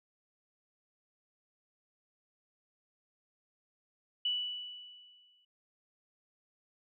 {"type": "tone with exponential decay", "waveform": "sine", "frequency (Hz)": 2960, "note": "F#7", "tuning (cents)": 0, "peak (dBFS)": -28, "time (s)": [4.25, 5.45], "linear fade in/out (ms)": 5, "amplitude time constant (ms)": 260, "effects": []}